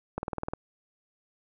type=click train; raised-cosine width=1 ms; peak=-17 dBFS; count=8; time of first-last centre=0.18-0.535 s; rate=19.7 Hz; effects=none